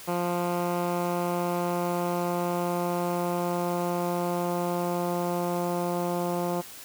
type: tone with low-pass filter sweep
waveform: 10% pulse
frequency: 175.2 Hz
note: F3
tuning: 6 cents sharp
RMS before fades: -28 dBFS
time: 0.07-6.62 s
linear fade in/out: 20 ms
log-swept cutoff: 1600 to 940 Hz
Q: 0.78
effects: white hiss -44 dBFS RMS until 6.84 s